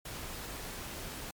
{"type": "noise", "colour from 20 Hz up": "pink", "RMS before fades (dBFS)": -42, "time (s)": [0.05, 1.31], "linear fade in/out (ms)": 5, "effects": ["MP3 96 kbps"]}